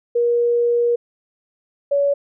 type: tone pair in turn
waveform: sine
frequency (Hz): 475.8 / 565.8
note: A#4 / C#5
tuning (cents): +35 / +35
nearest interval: minor third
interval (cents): 300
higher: second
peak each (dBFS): -14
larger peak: neither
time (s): 0.15-0.96 / 1.91-2.14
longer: first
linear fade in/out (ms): 10
effects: none